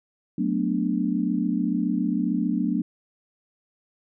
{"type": "chord", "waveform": "sine", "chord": "B minor seventh", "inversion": "second", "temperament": "equal", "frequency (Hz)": [185, 220, 246.9, 293.7], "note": ["F#3", "A3", "B3", "D4"], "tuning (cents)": [0, 0, 0, 0], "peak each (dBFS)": -27, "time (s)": [0.38, 2.82], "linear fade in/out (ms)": 5, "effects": []}